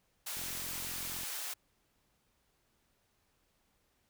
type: high-pass noise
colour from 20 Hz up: white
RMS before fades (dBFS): -40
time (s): 0.26-1.54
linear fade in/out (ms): 10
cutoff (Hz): 600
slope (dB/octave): 12
type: click train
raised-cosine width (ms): 3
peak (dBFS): -39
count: 39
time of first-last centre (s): 0.37-1.234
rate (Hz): 44
effects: pink hiss -75 dBFS RMS until 4.09 s